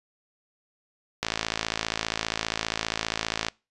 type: click train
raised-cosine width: 0.2 ms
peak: -8 dBFS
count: 125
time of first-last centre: 1.23-3.485 s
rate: 55 Hz
effects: noise-tail reverb RT60 0.3 s tail -26 dB re dry + resampled to 24000 Hz